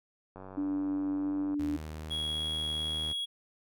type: click train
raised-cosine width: 1 ms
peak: -32 dBFS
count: 113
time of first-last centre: 0.36-1.541 s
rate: 94.8 Hz
type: tone with pitch glide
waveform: sine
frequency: 289.9 to 292.3 Hz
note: D4 to D4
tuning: -22 to -8 cents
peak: -29 dBFS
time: 0.57-1.77 s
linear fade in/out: 10 ms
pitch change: +14 cents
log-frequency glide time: 1.21-1.26 s
type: tone with vibrato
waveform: sawtooth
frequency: 77.78 Hz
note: D#2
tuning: in tune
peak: -35 dBFS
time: 1.59-3.13 s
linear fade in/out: 10 ms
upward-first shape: triangle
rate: 2.5 Hz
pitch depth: 9 cents each way
type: tone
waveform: triangle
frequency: 3322 Hz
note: G#7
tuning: in tune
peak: -30 dBFS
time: 2.1-3.26 s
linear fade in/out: 20 ms
effects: none